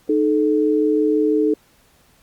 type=tone pair together; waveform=sine; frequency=307.7 / 433.6 Hz; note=D#4 / A4; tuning=-19 / -25 cents; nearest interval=tritone; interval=594 cents; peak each=-17 dBFS; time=0.09-1.54 s; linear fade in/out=5 ms; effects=pink hiss -56 dBFS RMS until 2.22 s + Opus 48 kbps